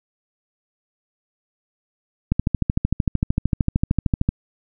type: click train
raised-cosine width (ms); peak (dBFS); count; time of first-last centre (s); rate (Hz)
5; -5; 27; 2.32-4.29; 13.2
effects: none